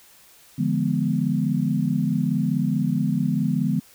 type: chord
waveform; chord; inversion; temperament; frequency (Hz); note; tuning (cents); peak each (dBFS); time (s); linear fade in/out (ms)
sine; D diminished seventh; none; equal with one note detuned; 146.83 / 171.52 / 207.7 / 246.9; D3 / F3 / Ab3 / Cb4; 0 / -31 / 0 / 0; -25; 0.58-3.8; 10
effects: white hiss -52 dBFS RMS until 3.94 s